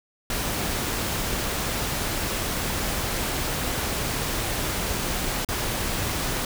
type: noise with dropouts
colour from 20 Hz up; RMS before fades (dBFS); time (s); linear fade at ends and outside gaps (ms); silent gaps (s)
pink; -27; 0.3-6.45; 2; 5.448-5.487
effects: none